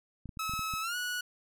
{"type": "clicks", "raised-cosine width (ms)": 5, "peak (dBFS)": -30, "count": 7, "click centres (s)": [0.257, 0.292, 0.372, 0.495, 0.537, 0.593, 0.738]}
{"type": "tone with pitch glide", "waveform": "sawtooth", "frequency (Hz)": [1292, 1467.1], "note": ["E6", "F#6"], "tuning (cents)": [-35, -15], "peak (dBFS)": -29, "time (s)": [0.39, 1.21], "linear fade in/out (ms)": 5, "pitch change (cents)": 220, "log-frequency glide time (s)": [0.81, 0.96]}
{"effects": []}